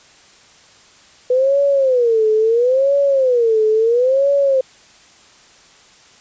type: tone with vibrato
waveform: sine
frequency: 493.9 Hz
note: B4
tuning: in tune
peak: -11 dBFS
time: 1.3-4.61 s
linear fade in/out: 5 ms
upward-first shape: sine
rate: 0.74 Hz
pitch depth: 230 cents each way
effects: white hiss -47 dBFS RMS until 6.2 s + resampled to 16000 Hz